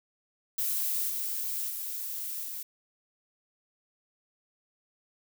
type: noise with level steps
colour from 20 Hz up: violet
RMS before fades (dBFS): -30 / -33 / -36 / -38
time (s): 0.58-2.63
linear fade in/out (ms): 5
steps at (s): 1.08 / 1.68 / 2.43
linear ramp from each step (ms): 20
effects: none